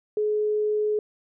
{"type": "tone", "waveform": "sine", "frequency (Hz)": 423.5, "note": "G#4", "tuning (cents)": 34, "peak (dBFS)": -21, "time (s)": [0.17, 0.99], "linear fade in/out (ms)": 2, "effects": []}